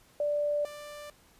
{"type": "tone pair in turn", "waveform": ["sine", "sawtooth"], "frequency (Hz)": [587.3, 590.6], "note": ["D5", "D5"], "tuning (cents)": [0, 10], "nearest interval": "unison", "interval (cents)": 10, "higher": "second", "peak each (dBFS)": [-26, -38], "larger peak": "first", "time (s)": [[0.2, 0.65], [0.65, 1.1]], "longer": "neither", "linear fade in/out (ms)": 2, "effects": ["pink hiss -61 dBFS RMS until 1.39 s", "resampled to 32000 Hz"]}